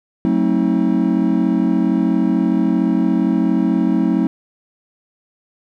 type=chord; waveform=triangle; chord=F# diminished seventh; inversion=none; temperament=just; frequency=185 / 222 / 266.4 / 319.7 Hz; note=F#3 / A3 / C4 / Eb4; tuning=0 / +16 / +31 / +47 cents; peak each=-17 dBFS; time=0.25-4.27 s; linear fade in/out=0 ms; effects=none